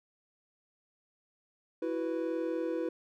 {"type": "chord", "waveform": "triangle", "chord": "E suspended second", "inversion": "none", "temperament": "equal", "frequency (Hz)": [329.6, 370, 493.9], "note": ["E4", "F#4", "B4"], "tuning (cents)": [0, 0, 0], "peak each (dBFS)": [-32, -36, -33], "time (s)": [1.82, 2.89], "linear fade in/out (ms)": 5, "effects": []}